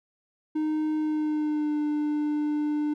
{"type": "tone with pitch glide", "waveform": "triangle", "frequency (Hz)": [308.7, 298.5], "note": ["D#4", "D4"], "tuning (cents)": [-14, 28], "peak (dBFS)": -22, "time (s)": [0.55, 2.94], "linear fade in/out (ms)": 10, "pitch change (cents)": -58, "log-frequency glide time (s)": [0.97, 1.8], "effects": []}